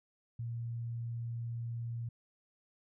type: tone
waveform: sine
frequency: 117.1 Hz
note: A#2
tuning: 8 cents sharp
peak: -36 dBFS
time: 0.39-2.09 s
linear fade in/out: 5 ms
effects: none